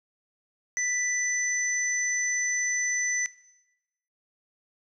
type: tone pair together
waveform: sine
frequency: 1975.5 / 6048 Hz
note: B6 / F#8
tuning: 0 / +37 cents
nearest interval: octave + perfect fifth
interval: 1937 cents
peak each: -28 dBFS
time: 0.77-3.26 s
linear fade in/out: 0 ms
effects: noise-tail reverb RT60 1.0 s tail -19 dB re dry